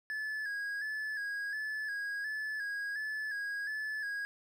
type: tone with vibrato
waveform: triangle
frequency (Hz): 1687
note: G#6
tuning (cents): +27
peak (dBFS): -33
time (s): 0.1-4.25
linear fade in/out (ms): 0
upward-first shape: square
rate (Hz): 1.4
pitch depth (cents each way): 44
effects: none